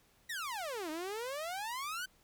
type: exponential two-way sweep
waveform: sawtooth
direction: down then up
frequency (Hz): 1971 to 302 to 1552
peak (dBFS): -34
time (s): 0.29-2.06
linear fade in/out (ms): 10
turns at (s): 0.9
effects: pink hiss -68 dBFS RMS until 2.23 s